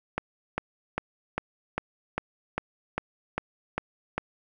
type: click train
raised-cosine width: 0.5 ms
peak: -12 dBFS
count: 11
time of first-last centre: 0.18-4.18 s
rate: 2.5 Hz
effects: none